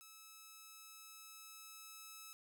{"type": "tone with level ramp", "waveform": "5% pulse", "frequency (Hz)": 1300, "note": "E6", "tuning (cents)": -24, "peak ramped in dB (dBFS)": [-45, -40], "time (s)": [0.01, 2.33], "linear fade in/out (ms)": 0, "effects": []}